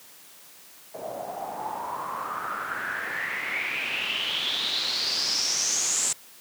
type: noise with low-pass filter sweep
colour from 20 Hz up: white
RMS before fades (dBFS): -29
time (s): 0.94-6.13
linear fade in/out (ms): 5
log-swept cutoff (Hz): 600 to 7700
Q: 7.2
effects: white hiss -50 dBFS RMS until 6.4 s + high-pass 150 Hz 12 dB/octave